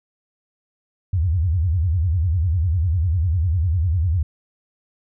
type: tone with vibrato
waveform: sine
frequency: 84.9 Hz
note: F2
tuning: 48 cents flat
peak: -16 dBFS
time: 1.13-4.23 s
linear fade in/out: 5 ms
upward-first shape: sine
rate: 10 Hz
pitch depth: 230 cents each way
effects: none